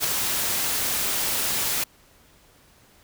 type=noise with ADSR envelope; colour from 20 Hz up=white; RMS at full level=-21 dBFS; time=0-1.84 s; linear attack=44 ms; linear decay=3 ms; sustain=-4 dB; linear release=6 ms; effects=pink hiss -56 dBFS RMS until 3.03 s